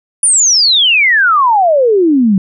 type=exponential sweep; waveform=sine; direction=down; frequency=9800 to 184.2 Hz; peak=-6 dBFS; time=0.23-2.38 s; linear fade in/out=2 ms; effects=none